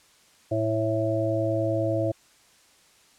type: harmonic tone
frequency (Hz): 110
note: A2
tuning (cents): 0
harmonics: 1 / 3 / 5 / 6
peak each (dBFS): -28 / -28 / -28 / -28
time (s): 0.51-2.12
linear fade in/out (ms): 10
effects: white hiss -58 dBFS RMS until 3.18 s + low-pass 9000 Hz 12 dB/octave